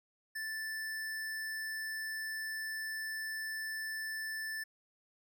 square tone, 1760 Hz, A6, in tune, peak -38 dBFS, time 0.35-4.64 s, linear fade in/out 10 ms, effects none

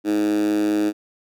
10% pulse tone with high-pass filter, 104.7 Hz, G#2, 15 cents sharp, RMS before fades -20 dBFS, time 0.04-0.93 s, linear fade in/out 50 ms, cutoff 290 Hz, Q 9.3, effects none

